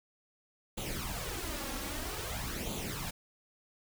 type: noise with flanger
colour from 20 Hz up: pink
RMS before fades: -38 dBFS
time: 0.77-3.11 s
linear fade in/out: 10 ms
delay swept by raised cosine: 0.28 to 3.68 ms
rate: 0.51 Hz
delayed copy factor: +0.65
effects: none